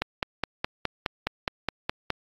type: click train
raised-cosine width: 0.3 ms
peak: -9 dBFS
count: 11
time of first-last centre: 0.02-2.103 s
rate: 4.8 Hz
effects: AAC 32 kbps